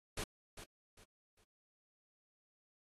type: noise with echo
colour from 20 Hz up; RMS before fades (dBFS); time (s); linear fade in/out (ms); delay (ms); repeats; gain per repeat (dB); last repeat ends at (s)
pink; -41; 0.17-0.24; 5; 400; 3; -10; 1.44
effects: AAC 32 kbps